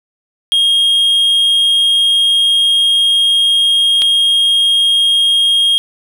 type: tone pair in turn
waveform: triangle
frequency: 3247 / 3247 Hz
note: G#7 / G#7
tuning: -40 / -40 cents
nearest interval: unison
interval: 0 cents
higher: neither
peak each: -7 dBFS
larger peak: neither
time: 0.52-4.02 / 4.02-5.78 s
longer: first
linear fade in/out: 0 ms
effects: none